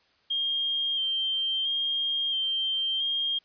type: tone with vibrato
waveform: sine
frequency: 3185 Hz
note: G7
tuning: 27 cents sharp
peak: -25 dBFS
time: 0.3-3.39 s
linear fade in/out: 10 ms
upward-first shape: square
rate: 0.74 Hz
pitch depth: 20 cents each way
effects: white hiss -65 dBFS RMS until 3.44 s + resampled to 11025 Hz